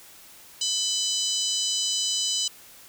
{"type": "harmonic tone", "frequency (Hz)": 1000, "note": "B5", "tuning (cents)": 21, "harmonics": [3, 4, 5, 6, 7, 8], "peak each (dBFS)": [-29, -30, -31, -32, -32, -33], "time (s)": [0.61, 2.48], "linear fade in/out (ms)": 5, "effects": ["white hiss -49 dBFS RMS until 2.88 s"]}